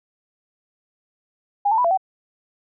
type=tone with pitch steps; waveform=sine; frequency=813 / 890 / 988 / 678 / 762 Hz; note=G#5 / A5 / B5 / E5 / G5; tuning=-37 / +20 / 0 / +49 / -49 cents; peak=-15 dBFS; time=1.65-1.975 s; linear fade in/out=10 ms; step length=65 ms; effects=none